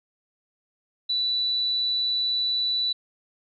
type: tone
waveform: sine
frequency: 3962 Hz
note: B7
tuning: 5 cents sharp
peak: -22 dBFS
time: 1.09-2.93 s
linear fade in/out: 10 ms
effects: none